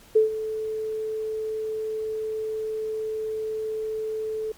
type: tone with ADSR envelope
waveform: sine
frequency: 436.2 Hz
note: A4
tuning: 15 cents flat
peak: -12 dBFS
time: 0.15-4.52 s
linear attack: 12 ms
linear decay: 130 ms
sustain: -14 dB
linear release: 4 ms
effects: pink hiss -52 dBFS RMS until 4.57 s + MP3 96 kbps